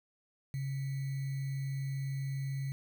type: tone with sample-and-hold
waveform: sine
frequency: 136.3 Hz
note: C#3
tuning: 29 cents flat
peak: -33 dBFS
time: 0.54-2.72 s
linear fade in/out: 0 ms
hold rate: 2100 Hz
effects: none